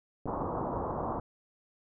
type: clicks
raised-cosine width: 2 ms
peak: -24 dBFS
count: 2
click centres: 0.257 / 0.264 s
type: low-pass noise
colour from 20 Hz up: white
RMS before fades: -34 dBFS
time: 0.27-1.2 s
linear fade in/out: 5 ms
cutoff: 1100 Hz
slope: 48 dB/octave
effects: none